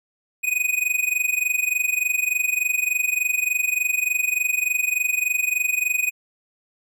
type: tone with amplitude modulation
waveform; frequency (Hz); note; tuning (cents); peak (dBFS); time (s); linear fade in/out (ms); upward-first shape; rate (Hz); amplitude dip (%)
square; 2492; D#7; +2; -17; 0.43-6.11; 20; sine; 23.4; 85
effects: none